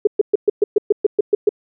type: tone bursts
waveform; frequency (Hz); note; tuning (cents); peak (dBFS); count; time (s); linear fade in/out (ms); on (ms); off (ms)
sine; 414.9; G#4; -2; -8; 11; 0.05-1.492; 5; 22; 120
effects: none